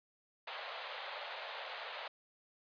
pink band-pass noise, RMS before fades -45 dBFS, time 0.47-2.08 s, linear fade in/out 5 ms, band 520 to 4200 Hz, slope 48 dB/octave, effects resampled to 11025 Hz

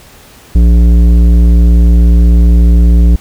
sine tone with tanh clipping, 58.27 Hz, A#1, in tune, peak -4 dBFS, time 0.55-3.16 s, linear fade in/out 5 ms, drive 12 dB, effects pink hiss -38 dBFS RMS until 3.2 s

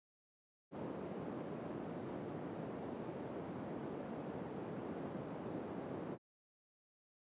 white band-pass noise, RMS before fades -45 dBFS, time 0.71-6.18 s, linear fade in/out 50 ms, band 140 to 420 Hz, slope 12 dB/octave, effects high-pass 80 Hz 12 dB/octave + resampled to 8000 Hz

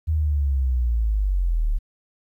sine linear sweep, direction down, 80.2 to 34.96 Hz, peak -18 dBFS, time 0.07-1.79 s, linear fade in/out 20 ms, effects 10-bit

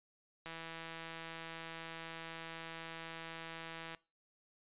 click train, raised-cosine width 0.3 ms, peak -30 dBFS, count 573, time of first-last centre 0.46-3.948 s, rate 164 Hz, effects noise-tail reverb RT60 0.3 s tail -22 dB re dry + resampled to 8000 Hz

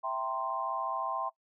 sine chord, C dominant seventh, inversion first, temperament equal, 659.3 / 784 / 932.3 / 1046.5 Hz, E5 / G5 / Bb5 / C6, 0 / 0 / 0 / 0 cents, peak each -38 / -37 / -40 / -34 dBFS, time 0.03-1.3 s, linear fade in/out 20 ms, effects noise-tail reverb RT60 0.1 s tail -20 dB re dry

